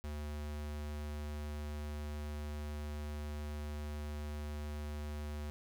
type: tone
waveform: square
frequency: 74.4 Hz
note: D2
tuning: 23 cents sharp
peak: -40 dBFS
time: 0.04-5.5 s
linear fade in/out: 0 ms
effects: none